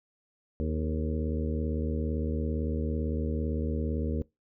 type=harmonic tone with a mistuned harmonic; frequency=77.78 Hz; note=D#2; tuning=in tune; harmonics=1 / 2 / 3 / 4 / 5 / 6 / 7; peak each=-30 / -37 / -34 / -39 / -41 / -38 / -43 dBFS; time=0.6-4.22 s; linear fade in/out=0 ms; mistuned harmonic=5; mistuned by=+61 cents; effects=noise-tail reverb RT60 0.2 s tail -22 dB re dry